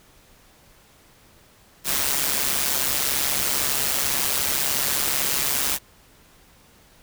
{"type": "noise with amplitude modulation", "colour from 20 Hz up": "white", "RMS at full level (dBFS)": -20, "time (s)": [1.84, 5.79], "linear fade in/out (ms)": 50, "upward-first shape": "sine", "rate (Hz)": 138, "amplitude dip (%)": 70, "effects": ["pink hiss -54 dBFS RMS until 7.02 s"]}